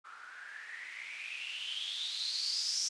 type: noise with low-pass filter sweep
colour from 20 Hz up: violet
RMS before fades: -39 dBFS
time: 0.04-2.89 s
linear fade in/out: 20 ms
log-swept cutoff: 1300 to 5700 Hz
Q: 9.7
effects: resampled to 22050 Hz